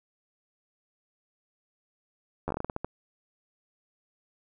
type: slowing click train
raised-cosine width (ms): 1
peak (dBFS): -17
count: 11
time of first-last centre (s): 2.48-2.846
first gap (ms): 11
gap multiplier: 1.25
effects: none